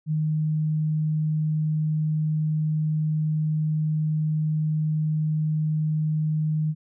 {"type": "tone", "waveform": "sine", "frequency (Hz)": 154.7, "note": "D#3", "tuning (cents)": -10, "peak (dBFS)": -21, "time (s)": [0.06, 6.75], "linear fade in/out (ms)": 50, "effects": []}